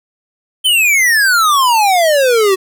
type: exponential sweep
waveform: square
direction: down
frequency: 3136 to 370 Hz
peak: -9 dBFS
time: 0.64-2.56 s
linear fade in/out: 20 ms
effects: none